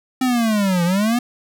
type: linear two-way sweep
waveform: square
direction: down then up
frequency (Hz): 261.6 to 168.7 to 247.6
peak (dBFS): -16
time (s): 0.21-1.19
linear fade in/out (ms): 5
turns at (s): 0.84
effects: none